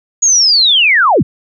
sine linear sweep, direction down, 6770 to 69.3 Hz, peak -6 dBFS, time 0.22-1.23 s, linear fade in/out 10 ms, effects none

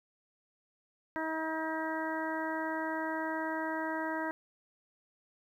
harmonic tone, 318.6 Hz, D#4, 41 cents sharp, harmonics 1 / 2 / 3 / 4 / 5 / 6, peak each -37 / -39 / -38 / -45 / -40 / -43 dBFS, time 1.16-4.31 s, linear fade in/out 0 ms, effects 11-bit

